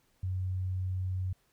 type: tone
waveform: sine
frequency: 92.8 Hz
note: F#2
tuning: 6 cents sharp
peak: -30 dBFS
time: 0.23-1.33 s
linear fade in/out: 5 ms
effects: pink hiss -71 dBFS RMS until 1.52 s